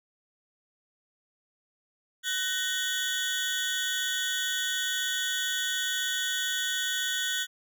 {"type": "tone cluster", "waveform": "30% pulse", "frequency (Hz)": [1503, 1859, 3276, 3415], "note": ["F#6", "A#6", "G#7", "G#7"], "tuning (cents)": [27, -5, -24, 48], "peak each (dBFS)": [-29, -32, -37, -29], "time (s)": [2.23, 7.47], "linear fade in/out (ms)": 50, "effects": []}